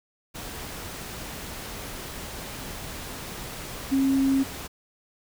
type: tone in noise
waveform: sine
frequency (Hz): 270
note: C#4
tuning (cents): -45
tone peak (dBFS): -19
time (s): 3.91-4.44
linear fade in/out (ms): 20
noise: pink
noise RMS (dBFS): -37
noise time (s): 0.34-4.68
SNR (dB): +15
effects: none